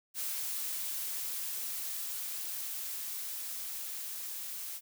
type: noise with level ramp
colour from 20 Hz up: blue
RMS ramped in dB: -36 to -41 dBFS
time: 0.14-4.81 s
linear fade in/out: 50 ms
effects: none